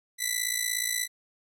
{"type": "ring-modulated tone", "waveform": "10% pulse", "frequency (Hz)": 1989, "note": "B6", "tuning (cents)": 12, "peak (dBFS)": -15, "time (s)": [0.18, 1.08], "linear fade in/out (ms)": 50, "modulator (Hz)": 28.4, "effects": []}